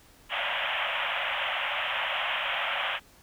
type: band-pass noise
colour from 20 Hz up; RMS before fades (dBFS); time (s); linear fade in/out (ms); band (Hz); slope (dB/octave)
white; -30; 0.29-3; 50; 550 to 3300; 96
effects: pink hiss -57 dBFS RMS until 3.22 s